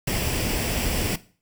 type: noise with comb filter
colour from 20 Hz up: pink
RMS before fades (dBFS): -25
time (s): 0.07-1.16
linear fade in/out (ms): 5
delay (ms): 0.38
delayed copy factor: +0.5
effects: noise-tail reverb RT60 0.4 s tail -17 dB re dry